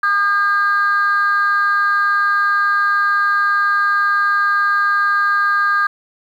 sine tone pair together, 1217 / 1610.1 Hz, D#6 / G6, -39 / +46 cents, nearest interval perfect fourth, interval 485 cents, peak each -14 dBFS, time 0.03-5.87 s, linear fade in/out 5 ms, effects tanh soft clip ceiling -8 dBFS + 8-bit

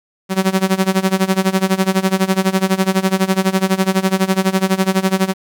sawtooth tone with tremolo, 190 Hz, F#3, 46 cents sharp, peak -6 dBFS, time 0.29-5.34 s, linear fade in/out 50 ms, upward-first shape sine, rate 12 Hz, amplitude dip 90%, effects 8-bit

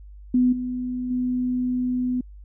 sine tone with level steps, 250 Hz, B3, 21 cents sharp, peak -15 / -25 / -21 dBFS, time 0.34-2.21 s, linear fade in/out 5 ms, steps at 0.52 / 1.1 s, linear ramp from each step 10 ms, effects added 50 Hz sine -40 dBFS peak until 2.44 s

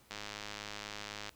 click train, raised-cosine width 0.2 ms, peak -24 dBFS, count 124, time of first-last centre 0.11-1.293 s, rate 104 Hz, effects pink hiss -64 dBFS RMS until 1.35 s

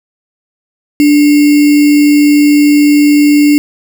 sine tone with sample-and-hold, 293.2 Hz, D4, 3 cents flat, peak -3 dBFS, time 1-3.58 s, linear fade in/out 0 ms, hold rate 2450 Hz, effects none

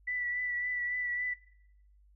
sine tone with vibrato, 1968 Hz, B6, 7 cents flat, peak -31 dBFS, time 0.07-1.34 s, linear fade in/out 10 ms, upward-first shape triangle, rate 3.6 Hz, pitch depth 27 cents each way, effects noise-tail reverb RT60 0.8 s tail -21 dB re dry + added 50 Hz sine -59 dBFS peak until 2.15 s

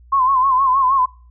sine tone with vibrato, 1055 Hz, C6, 14 cents sharp, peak -12 dBFS, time 0.12-1.06 s, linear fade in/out 10 ms, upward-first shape sine, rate 6.4 Hz, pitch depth 86 cents each way, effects noise-tail reverb RT60 0.4 s tail -23 dB re dry + added 60 Hz sine -43 dBFS peak until 1.3 s

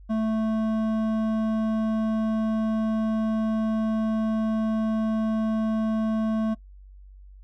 triangle tone with hard clipping, 220 Hz, A3, in tune, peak -24 dBFS, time 0.09-6.55 s, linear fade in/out 20 ms, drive 14 dB, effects noise-tail reverb RT60 0.1 s tail -24 dB re dry + added 48 Hz sine -44 dBFS peak until 7.43 s

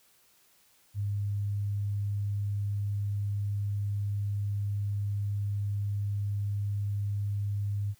sine tone, 101.6 Hz, G#2, 38 cents flat, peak -28 dBFS, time 0.94-7.95 s, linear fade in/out 50 ms, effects white hiss -64 dBFS RMS until 7.99 s

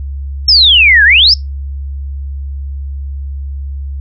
sine exponential two-way sweep, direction down then up, 5470 to 1586 to 5470 Hz, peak -3 dBFS, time 0.48-1.34 s, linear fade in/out 5 ms, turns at 1.04 s, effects noise-tail reverb RT60 0.2 s tail -23 dB re dry + added 69 Hz sine -18 dBFS peak until 4 s

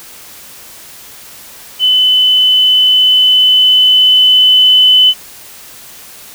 sine tone with level ramp, 3019 Hz, F#7, 34 cents sharp, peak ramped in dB -6 to -3 dBFS, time 1.79-5.14 s, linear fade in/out 50 ms, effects white hiss -34 dBFS RMS until 6.34 s

